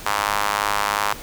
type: tone with high-pass filter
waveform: sawtooth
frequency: 102.9 Hz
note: G#2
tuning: 16 cents flat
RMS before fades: -22 dBFS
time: 0.06-1.13 s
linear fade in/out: 0 ms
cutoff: 1000 Hz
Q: 2.2
effects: pink hiss -37 dBFS RMS until 1.22 s

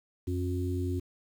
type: harmonic tone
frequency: 89.9 Hz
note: F#2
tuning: 49 cents flat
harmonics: 1 / 3 / 4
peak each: -30 / -35 / -36 dBFS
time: 0.27-1 s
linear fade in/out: 10 ms
effects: 9-bit

